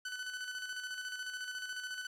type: tone with tremolo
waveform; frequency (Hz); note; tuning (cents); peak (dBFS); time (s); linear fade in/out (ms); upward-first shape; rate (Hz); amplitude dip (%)
sawtooth; 1501; F#6; +24; -34; 0.05-2.07; 5; square; 14; 45
effects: low-pass 9000 Hz 12 dB/octave + 11-bit